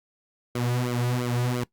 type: tone with flanger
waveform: sawtooth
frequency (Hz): 122.5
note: B2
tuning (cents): -14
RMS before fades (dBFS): -26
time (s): 0.55-1.64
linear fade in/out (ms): 5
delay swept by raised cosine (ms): 1.1 to 3.8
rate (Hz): 2.9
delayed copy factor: -1
effects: noise-tail reverb RT60 0.1 s tail -20 dB re dry + Opus 48 kbps